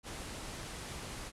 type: low-pass noise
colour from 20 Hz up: pink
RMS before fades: -44 dBFS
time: 0.03-1.32 s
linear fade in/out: 50 ms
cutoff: 11000 Hz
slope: 48 dB/octave
effects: none